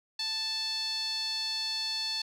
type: tone with band-pass filter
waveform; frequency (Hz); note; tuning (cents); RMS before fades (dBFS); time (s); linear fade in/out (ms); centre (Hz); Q
sawtooth; 880; A5; 0; -33; 0.19-2.22; 5; 4300; 6.3
effects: none